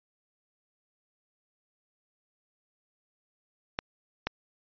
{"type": "clicks", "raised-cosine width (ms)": 0.3, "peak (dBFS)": -12, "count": 2, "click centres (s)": [3.789, 4.27], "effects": ["resampled to 11025 Hz"]}